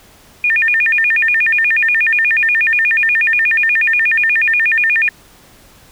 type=tone with vibrato; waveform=sine; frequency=2099 Hz; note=C7; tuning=5 cents sharp; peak=-10 dBFS; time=0.44-5.09 s; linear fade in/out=2 ms; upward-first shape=square; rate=8.3 Hz; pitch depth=260 cents each way; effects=pink hiss -45 dBFS RMS until 5.91 s